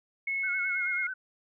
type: tone with pitch glide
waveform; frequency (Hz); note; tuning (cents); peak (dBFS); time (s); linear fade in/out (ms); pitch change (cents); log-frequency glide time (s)
sine; 2187 to 2151; C#7 to C7; -24 to +47; -28; 0.27-1.07; 5; -29; 0.7-0.84
type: tone with vibrato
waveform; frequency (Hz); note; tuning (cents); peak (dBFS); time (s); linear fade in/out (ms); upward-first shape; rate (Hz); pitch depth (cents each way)
sine; 1471; F#6; -11; -33; 0.43-1.14; 10; sine; 9.2; 81
effects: none